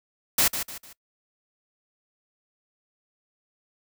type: noise with echo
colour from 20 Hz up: white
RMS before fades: -20 dBFS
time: 0.38-0.48 s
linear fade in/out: 5 ms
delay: 150 ms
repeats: 3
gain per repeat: -9 dB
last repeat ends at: 0.93 s
effects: noise-tail reverb RT60 0.1 s tail -22 dB re dry